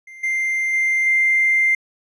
triangle tone with level steps, 2093 Hz, C7, in tune, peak -35 / -16 / -13 / -10 dBFS, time 0.07-1.75 s, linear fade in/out 5 ms, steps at 0.23 / 0.73 / 1.06 s, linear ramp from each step 10 ms, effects tanh soft clip ceiling -11 dBFS + resampled to 32000 Hz

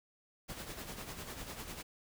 pink noise with tremolo, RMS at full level -43 dBFS, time 0.48-1.83 s, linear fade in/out 20 ms, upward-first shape sine, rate 10 Hz, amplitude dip 55%, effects none

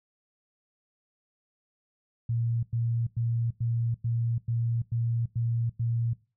sine tone bursts, 116.54 Hz, A#2, in tune, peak -25 dBFS, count 9, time 2.29-6.134 s, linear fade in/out 5 ms, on 340 ms, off 98 ms, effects noise-tail reverb RT60 0.3 s tail -19 dB re dry

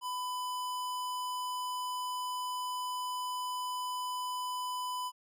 square tone, 1000 Hz, B5, 21 cents sharp, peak -35 dBFS, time 0.01-5.12 s, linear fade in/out 50 ms, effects none

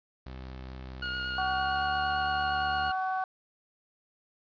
sawtooth tone with pitch glide, 64.5 to 72.4 Hz, C2 to D2, -24 to -24 cents, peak -36 dBFS, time 0.26-2.91 s, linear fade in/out 5 ms, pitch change +200 cents, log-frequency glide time 1.47-1.88 s
sawtooth tone with vibrato, 1434 Hz, F6, 45 cents sharp, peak -28 dBFS, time 1.02-2.92 s, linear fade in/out 5 ms, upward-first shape square, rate 8.8 Hz, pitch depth 10 cents each way
harmonic tone, 376.1 Hz, F#4, 28 cents sharp, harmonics 2 / 3 / 4, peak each -29 / -36 / -37 dBFS, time 1.38-3.24 s, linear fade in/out 2 ms
effects resampled to 11025 Hz + 9-bit

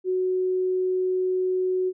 sine tone, 370 Hz, F#4, in tune, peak -21 dBFS, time 0.04-1.93 s, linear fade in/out 50 ms, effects none

